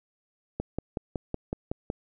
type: click train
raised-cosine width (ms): 2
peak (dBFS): -16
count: 8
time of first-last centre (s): 0.6-1.901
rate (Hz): 5.38
effects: none